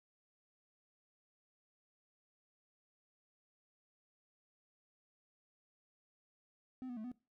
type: tone with pitch steps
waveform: triangle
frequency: 256.9 / 244.6 / 217.2 / 248.2 Hz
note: C4 / B3 / A3 / B3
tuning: -32 / -16 / -22 / +9 cents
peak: -40 dBFS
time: 6.82-7.116 s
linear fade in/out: 0 ms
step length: 74 ms
effects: noise-tail reverb RT60 0.3 s tail -20 dB re dry